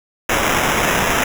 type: noise with sample-and-hold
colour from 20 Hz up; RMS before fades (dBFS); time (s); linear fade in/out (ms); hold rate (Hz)
blue; -17; 0.29-1.24; 5; 4410
effects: none